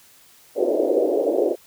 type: band-pass noise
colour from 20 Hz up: white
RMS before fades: -20 dBFS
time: 0.55-1.56 s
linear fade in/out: 50 ms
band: 310 to 590 Hz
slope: 48 dB/octave
effects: white hiss -52 dBFS RMS until 1.66 s